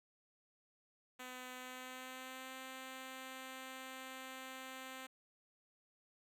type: tone with pitch glide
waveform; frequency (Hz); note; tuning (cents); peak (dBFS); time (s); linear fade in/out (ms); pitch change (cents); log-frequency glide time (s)
5% pulse; 253.1 to 261.3; B3 to C4; +43 to -2; -36; 1.19-5.07; 10; +55; 1.55-2.54
effects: none